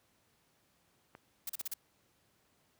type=clicks; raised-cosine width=0.5 ms; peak=-35 dBFS; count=2; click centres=1.151 / 1.609 s
type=noise bursts; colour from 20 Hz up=blue; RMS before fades=-38 dBFS; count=5; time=1.47-1.739 s; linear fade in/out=5 ms; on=25 ms; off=36 ms
effects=pink hiss -72 dBFS RMS until 2.79 s + high-pass 80 Hz 12 dB/octave